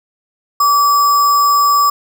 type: tone with sample-and-hold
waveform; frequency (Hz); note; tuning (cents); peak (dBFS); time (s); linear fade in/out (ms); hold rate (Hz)
sine; 1154; D6; -31; -8; 0.6-1.9; 5; 6300
effects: none